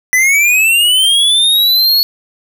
square linear sweep, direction up, 1975.5 to 4388 Hz, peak -8 dBFS, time 0.13-2.03 s, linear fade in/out 0 ms, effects none

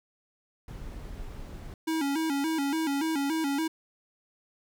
brown noise, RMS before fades -40 dBFS, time 0.68-1.74 s, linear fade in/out 2 ms
square tone with vibrato, 299.5 Hz, D4, 34 cents sharp, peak -27 dBFS, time 1.87-3.68 s, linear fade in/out 10 ms, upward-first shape square, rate 3.5 Hz, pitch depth 120 cents each way
effects none

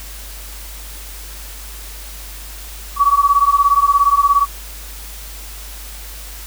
sine beating tone pair, 1128 / 1145 Hz, C#6 / D6, +30 / -44 cents, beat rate 17 Hz, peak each -13 dBFS, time 2.96-4.47 s, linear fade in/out 50 ms, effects added 50 Hz sine -32 dBFS peak until 6.46 s + white hiss -35 dBFS RMS until 6.46 s

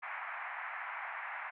white band-pass noise, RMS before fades -42 dBFS, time 0.02-1.51 s, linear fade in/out 20 ms, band 720 to 2200 Hz, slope 48 dB/octave, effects none

